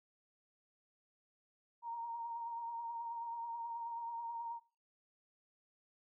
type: tone with vibrato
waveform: sine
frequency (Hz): 932.3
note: A#5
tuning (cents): 0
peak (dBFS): -40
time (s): 1.82-4.6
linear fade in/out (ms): 50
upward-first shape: sine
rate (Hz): 9.3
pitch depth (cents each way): 25
effects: noise-tail reverb RT60 0.3 s tail -17 dB re dry